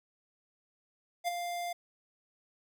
square tone with ADSR envelope, 698.5 Hz, F5, in tune, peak -28 dBFS, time 1.24-1.73 s, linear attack 38 ms, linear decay 17 ms, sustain -7 dB, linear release 7 ms, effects none

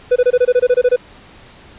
triangle tone bursts, 496 Hz, B4, 7 cents sharp, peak -6 dBFS, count 12, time 0.11-0.963 s, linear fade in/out 10 ms, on 50 ms, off 23 ms, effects pink hiss -42 dBFS RMS until 1.78 s + resampled to 8000 Hz

